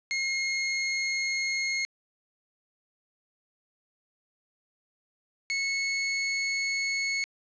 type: tone pair in turn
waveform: sawtooth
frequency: 2151 / 2195 Hz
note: C7 / C#7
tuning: +47 / -18 cents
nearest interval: unison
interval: 35 cents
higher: second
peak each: -23 dBFS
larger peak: neither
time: 0.11-1.85 / 5.5-7.24 s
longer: neither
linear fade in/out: 0 ms
effects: resampled to 16000 Hz + 9-bit